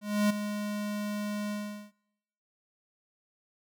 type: tone with ADSR envelope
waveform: square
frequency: 207.7 Hz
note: G#3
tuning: in tune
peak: -22 dBFS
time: 0.01-1.92 s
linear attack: 290 ms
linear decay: 9 ms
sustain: -10 dB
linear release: 410 ms
effects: noise-tail reverb RT60 1.0 s tail -25 dB re dry